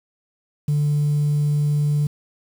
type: tone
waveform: sine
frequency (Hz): 147.3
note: D3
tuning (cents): +6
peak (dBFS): -15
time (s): 0.68-2.07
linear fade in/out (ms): 5
effects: tanh soft clip ceiling -13 dBFS + 7-bit